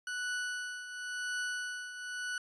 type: tone with tremolo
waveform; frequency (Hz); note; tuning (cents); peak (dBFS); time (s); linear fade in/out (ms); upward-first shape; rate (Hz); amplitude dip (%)
40% pulse; 1480; F#6; 0; -32; 0.07-2.38; 2; triangle; 0.94; 70
effects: resampled to 22050 Hz